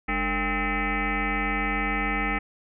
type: tone with frequency modulation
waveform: sine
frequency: 1046.5 Hz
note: C6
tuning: in tune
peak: -23 dBFS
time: 0.08-2.39 s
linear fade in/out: 10 ms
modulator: 250 Hz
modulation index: 5.3
effects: none